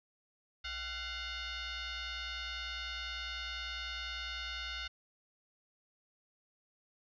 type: tone with frequency modulation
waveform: sine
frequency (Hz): 778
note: G5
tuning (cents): -13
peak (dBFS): -38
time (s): 0.64-4.88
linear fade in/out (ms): 10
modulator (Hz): 718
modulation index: 5.3
effects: none